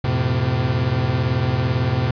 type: chord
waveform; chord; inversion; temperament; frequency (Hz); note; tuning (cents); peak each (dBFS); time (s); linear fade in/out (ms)
40% pulse; F major; none; equal with one note detuned; 87.31 / 110 / 127.97; F2 / A2 / C3; 0 / 0 / -38; -25 / -22 / -19; 0.04-2.11; 5
effects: resampled to 11025 Hz + 9-bit